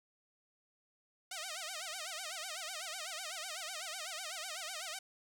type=tone with vibrato; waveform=5% pulse; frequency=689 Hz; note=F5; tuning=24 cents flat; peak=-29 dBFS; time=1.31-4.99 s; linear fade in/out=5 ms; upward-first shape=sine; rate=8 Hz; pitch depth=210 cents each way; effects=none